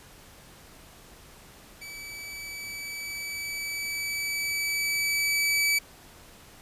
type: tone with level ramp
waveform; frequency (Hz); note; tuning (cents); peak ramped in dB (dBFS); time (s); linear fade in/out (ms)
sawtooth; 2296; D7; -40; -36 to -18; 1.81-5.79; 10
effects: pink hiss -51 dBFS RMS until 6.61 s + resampled to 32000 Hz